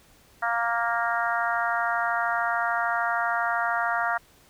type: harmonic tone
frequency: 233.1 Hz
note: A#3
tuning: in tune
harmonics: 3 / 4 / 5 / 6 / 7 / 8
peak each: -28 / -31 / -31 / -28 / -33 / -33 dBFS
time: 0.42-4.18 s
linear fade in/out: 10 ms
effects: pink hiss -57 dBFS RMS until 4.49 s